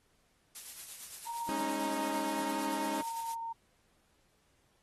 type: noise with tremolo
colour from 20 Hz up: blue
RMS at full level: -42 dBFS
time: 0.55-3.34 s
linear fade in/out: 2 ms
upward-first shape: triangle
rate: 8.8 Hz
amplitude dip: 55%
type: tone with pitch glide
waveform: sine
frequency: 932.3 to 916.3 Hz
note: A#5 to A#5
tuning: 0 to -30 cents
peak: -36 dBFS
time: 1.26-3.53 s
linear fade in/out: 10 ms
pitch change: -30 cents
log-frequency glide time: 1.37-3.21 s
type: chord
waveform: sawtooth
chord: Ab suspended fourth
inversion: none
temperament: equal with one note detuned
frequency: 207.7 / 273.4 / 311.1 Hz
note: Ab3 / Db4 / Eb4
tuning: 0 / -24 / 0 cents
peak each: -39 / -35 / -34 dBFS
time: 1.49-3.01 s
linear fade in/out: 0 ms
effects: pink hiss -72 dBFS RMS until 4.82 s + AAC 32 kbps